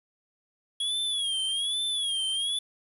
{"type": "tone with vibrato", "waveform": "square", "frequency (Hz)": 3322, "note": "G#7", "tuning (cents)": 0, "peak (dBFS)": -27, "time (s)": [0.8, 2.59], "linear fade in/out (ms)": 5, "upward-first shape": "sine", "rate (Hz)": 1.2, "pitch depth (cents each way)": 110, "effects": ["resampled to 32000 Hz", "9-bit"]}